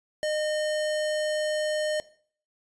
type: tone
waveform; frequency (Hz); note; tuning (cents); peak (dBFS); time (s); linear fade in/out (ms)
square; 611; D#5; -32; -26; 0.23-2; 0
effects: noise-tail reverb RT60 0.5 s tail -18 dB re dry + resampled to 22050 Hz